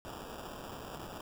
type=noise with sample-and-hold; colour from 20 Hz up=violet; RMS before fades=-45 dBFS; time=0.05-1.21 s; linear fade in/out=0 ms; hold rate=2100 Hz; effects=none